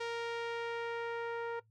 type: tone with low-pass filter sweep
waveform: sawtooth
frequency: 466.2 Hz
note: A#4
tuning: in tune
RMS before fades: -38 dBFS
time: 0-1.6 s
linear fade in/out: 10 ms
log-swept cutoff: 4400 to 1500 Hz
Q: 0.94
effects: noise-tail reverb RT60 0.1 s tail -18 dB re dry + added 110 Hz sine -66 dBFS peak until 1.7 s